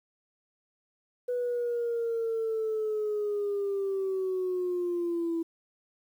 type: linear sweep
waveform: sine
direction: down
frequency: 493.9 to 329.6 Hz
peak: -26 dBFS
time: 1.28-5.43 s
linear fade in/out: 10 ms
effects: tanh soft clip ceiling -24 dBFS + 10-bit